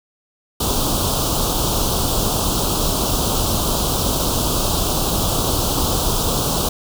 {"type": "band-stop noise", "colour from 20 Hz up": "pink", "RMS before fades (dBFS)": -19, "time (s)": [0.6, 6.69], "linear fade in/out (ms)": 5, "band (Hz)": [1300, 3000], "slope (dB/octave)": 48, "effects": []}